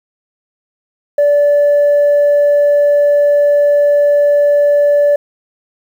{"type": "tone", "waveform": "sine", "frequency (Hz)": 580, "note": "D5", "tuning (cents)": -22, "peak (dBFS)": -5, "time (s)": [1.18, 5.16], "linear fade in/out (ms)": 5, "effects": ["tanh soft clip ceiling -5 dBFS", "7-bit"]}